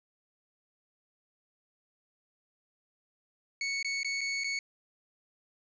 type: tone with dropouts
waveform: sawtooth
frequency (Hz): 2217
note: C#7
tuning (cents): 0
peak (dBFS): -27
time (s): 3.61-4.59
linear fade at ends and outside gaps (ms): 2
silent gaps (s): 3.828-3.846 / 4.032-4.046 / 4.209-4.213 / 4.437-4.443
effects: resampled to 16000 Hz + 11-bit